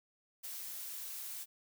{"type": "noise with ADSR envelope", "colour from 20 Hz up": "blue", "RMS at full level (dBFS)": -42, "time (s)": [0.43, 1.46], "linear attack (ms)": 20, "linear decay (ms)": 7, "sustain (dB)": -2, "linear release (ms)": 39, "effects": []}